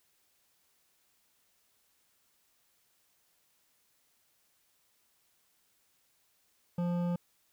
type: tone with hard clipping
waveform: triangle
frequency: 174.61 Hz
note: F3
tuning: in tune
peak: -31 dBFS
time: 6.78-7.16 s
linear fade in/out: 5 ms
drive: 15 dB
effects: white hiss -72 dBFS RMS until 7.52 s